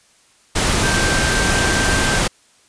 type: tone in noise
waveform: sine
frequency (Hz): 1568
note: G6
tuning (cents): 0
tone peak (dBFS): -21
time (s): 0.83-2.19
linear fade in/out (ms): 10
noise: pink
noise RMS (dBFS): -17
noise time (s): 0.55-2.28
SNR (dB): -7
effects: white hiss -54 dBFS RMS until 2.68 s + resampled to 22050 Hz